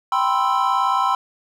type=chord; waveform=triangle; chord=C major seventh; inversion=second; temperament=equal; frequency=784 / 987.8 / 1046.5 / 1318.5 Hz; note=G5 / B5 / C6 / E6; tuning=0 / 0 / 0 / 0 cents; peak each=-21 / -20 / -19 / -21 dBFS; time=0.12-1.15 s; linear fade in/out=2 ms; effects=none